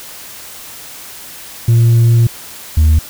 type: tone pair in turn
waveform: sine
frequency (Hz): 116.5 / 77.92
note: A#2 / D#2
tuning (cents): -1 / +3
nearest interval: perfect fifth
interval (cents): 696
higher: first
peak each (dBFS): -3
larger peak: neither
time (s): 1.68-2.27 / 2.77-2.99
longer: first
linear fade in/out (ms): 5
effects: tanh soft clip ceiling -5 dBFS + white hiss -32 dBFS RMS until 3.09 s